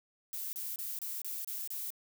violet noise bursts, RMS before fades -39 dBFS, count 7, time 0.33-1.904 s, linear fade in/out 0 ms, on 200 ms, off 29 ms, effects none

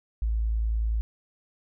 sine tone, 55.2 Hz, A1, 6 cents sharp, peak -23 dBFS, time 0.22-1.01 s, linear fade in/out 0 ms, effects none

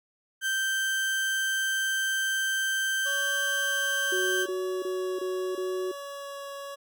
35% pulse tone, 1562 Hz, G6, 7 cents flat, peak -24 dBFS, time 0.41-4.47 s, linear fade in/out 50 ms
25% pulse tone with vibrato, 562 Hz, C#5, 24 cents sharp, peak -33 dBFS, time 3.05-6.76 s, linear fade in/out 20 ms, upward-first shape triangle, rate 0.79 Hz, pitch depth 9 cents each way
sine tone bursts, 370 Hz, F#4, in tune, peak -28 dBFS, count 5, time 4.12-5.916 s, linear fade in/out 5 ms, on 340 ms, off 24 ms
effects none

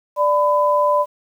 sine tone pair together, 588.9 / 1004 Hz, D5 / B5, +5 / +28 cents, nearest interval major sixth, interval 923 cents, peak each -16 dBFS, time 0.16-1.06 s, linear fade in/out 50 ms, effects 8-bit

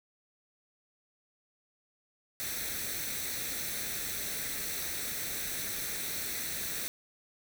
white noise with comb filter, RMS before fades -36 dBFS, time 2.4-6.88 s, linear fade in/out 0 ms, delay 0.5 ms, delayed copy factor +0.6, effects none

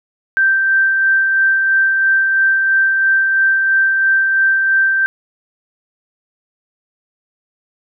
sine tone with tremolo, 1565 Hz, G6, 3 cents flat, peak -9 dBFS, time 0.37-5.06 s, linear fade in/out 0 ms, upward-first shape sine, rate 3 Hz, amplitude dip 30%, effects none

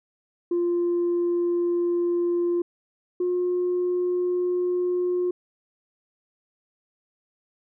sine tone pair in turn, 347.8 / 358.2 Hz, F4 / F4, -7 / +44 cents, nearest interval minor second, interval 51 cents, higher second, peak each -19 / -20 dBFS, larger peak first, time 0.51-2.62 / 3.2-5.31 s, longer neither, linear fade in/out 5 ms, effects tanh soft clip ceiling -18 dBFS

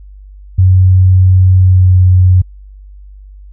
sine tone with pitch glide, 92.9 to 91.67 Hz, F#2 to F#2, +7 to -16 cents, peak -3 dBFS, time 0.58-2.42 s, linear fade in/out 10 ms, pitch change -23 cents, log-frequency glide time 1.59-1.97 s, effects added 49 Hz sine -31 dBFS peak until 3.52 s

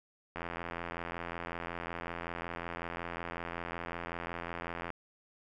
click train, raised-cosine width 0.5 ms, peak -23 dBFS, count 389, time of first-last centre 0.36-4.903 s, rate 85.4 Hz, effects none

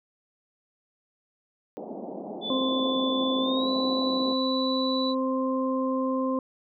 pink band-pass noise, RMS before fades -37 dBFS, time 1.77-4.33 s, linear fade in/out 0 ms, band 200 to 800 Hz, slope 48 dB/octave
sine tone with pitch glide, 3481 to 3953 Hz, A7 to B7, -19 to +1 cents, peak -30 dBFS, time 2.41-5.15 s, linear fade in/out 50 ms, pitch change +220 cents, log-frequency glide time 3.39-3.69 s
harmonic tone, 261.6 Hz, C4, in tune, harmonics 1 / 2 / 4, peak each -26 / -29 / -32 dBFS, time 2.5-6.39 s, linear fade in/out 2 ms
effects none

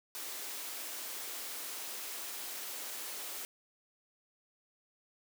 white high-pass noise, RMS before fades -42 dBFS, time 0.15-3.45 s, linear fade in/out 0 ms, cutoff 270 Hz, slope 24 dB/octave, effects none

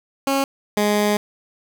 15% pulse tone pair in turn, 273.5 / 208 Hz, C#4 / G#3, -23 / +3 cents, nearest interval perfect fourth, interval 474 cents, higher first, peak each -11 / -10 dBFS, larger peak second, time 0.27-0.44 / 0.77-1.17 s, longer second, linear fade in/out 2 ms, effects none

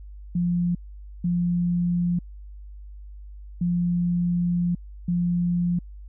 sine tone bursts at uneven times, 174.9 Hz, F3, 3 cents sharp, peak -20 dBFS, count 4, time 0.35-0.75 / 1.24-2.19 / 3.61-4.75 / 5.08-5.79 s, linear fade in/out 5 ms, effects added 50 Hz sine -38 dBFS peak until 6.08 s

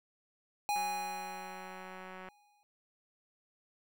square tone with exponential decay, 825 Hz, G#5, 12 cents flat, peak -30 dBFS, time 0.69-2.63 s, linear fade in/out 0 ms, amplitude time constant 420 ms
click train, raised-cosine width 0.5 ms, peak -33 dBFS, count 285, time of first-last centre 0.76-2.287 s, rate 186 Hz
effects none

